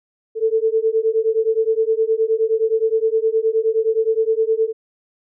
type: beating tone pair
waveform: sine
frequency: 440 / 449.6 Hz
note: A4 / A4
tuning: 0 / +37 cents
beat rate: 9.6 Hz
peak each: -18 / -18 dBFS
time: 0.35-4.73 s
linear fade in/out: 50 ms
effects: none